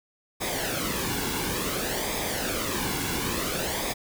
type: noise with flanger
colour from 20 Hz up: pink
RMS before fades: -29 dBFS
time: 0.4-3.94 s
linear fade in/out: 20 ms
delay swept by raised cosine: 0.69 to 1.64 ms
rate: 0.57 Hz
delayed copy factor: -0.6
effects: none